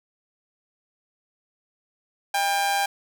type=tone with amplitude modulation; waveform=sawtooth; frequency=798 Hz; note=G5; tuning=31 cents sharp; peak=-15 dBFS; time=2.34-2.86 s; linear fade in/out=5 ms; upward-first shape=sine; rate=176 Hz; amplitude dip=50%; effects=none